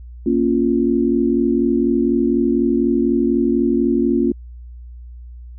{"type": "chord", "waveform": "sine", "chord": "Bb minor", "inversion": "none", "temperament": "equal", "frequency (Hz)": [233.1, 277.2, 349.2], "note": ["Bb3", "Db4", "F4"], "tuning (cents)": [0, 0, 0], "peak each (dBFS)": -18, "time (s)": [0.26, 4.32], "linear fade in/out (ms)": 5, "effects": ["added 60 Hz sine -33 dBFS peak until 5.58 s"]}